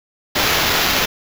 violet noise with sample-and-hold, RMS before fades -17 dBFS, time 0.35-1.06 s, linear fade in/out 10 ms, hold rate 8820 Hz, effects none

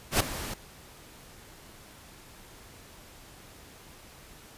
pink noise with ADSR envelope, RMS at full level -21 dBFS, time 0.11-0.54 s, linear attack 91 ms, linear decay 8 ms, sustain -15 dB, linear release 6 ms, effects pink hiss -51 dBFS RMS until 4.57 s + resampled to 32000 Hz

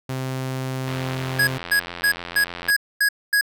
sawtooth tone, 130.81 Hz, C3, in tune, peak -21 dBFS, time 0.09-1.58 s, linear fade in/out 5 ms
click train, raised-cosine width 0.3 ms, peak -15 dBFS, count 159, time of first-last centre 0.88-2.7 s, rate 86.8 Hz
square tone bursts, 1661.2 Hz, G#6, in tune, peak -16 dBFS, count 7, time 1.39-3.411 s, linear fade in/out 5 ms, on 83 ms, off 240 ms
effects none

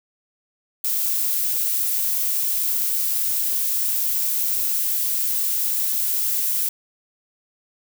violet noise, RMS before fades -22 dBFS, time 0.84-6.69 s, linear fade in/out 5 ms, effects none

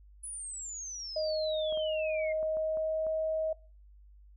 sine exponential sweep, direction down, 10120 to 2093 Hz, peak -38 dBFS, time 0.23-2.33 s, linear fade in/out 10 ms
sine tone with pitch glide, 622.3 to 633.5 Hz, D#5 to D#5, 0 to +31 cents, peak -29 dBFS, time 1.16-3.53 s, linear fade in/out 5 ms, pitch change +31 cents, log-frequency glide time 1.68-3.1 s
clicks, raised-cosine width 1 ms, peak -35 dBFS, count 6, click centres 1.725 / 1.774 / 2.429 / 2.57 / 2.772 / 3.067 s
effects noise-tail reverb RT60 0.4 s tail -22 dB re dry + added 50 Hz sine -53 dBFS peak until 4.36 s

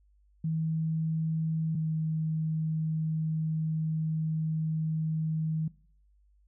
sine tone pair in turn, 159.9 / 158.06 Hz, D#3 / D#3, +48 / +28 cents, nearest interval unison, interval 20 cents, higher first, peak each -27 dBFS, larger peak neither, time 0.44-1.75 / 1.75-5.68 s, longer second, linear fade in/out 5 ms, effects noise-tail reverb RT60 0.5 s tail -20 dB re dry + added 50 Hz sine -61 dBFS peak until 6.47 s

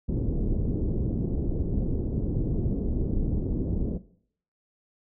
pink low-pass noise, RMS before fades -27 dBFS, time 0.08-3.98 s, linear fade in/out 10 ms, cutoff 380 Hz, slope 24 dB/octave, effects noise-tail reverb RT60 0.6 s tail -17 dB re dry

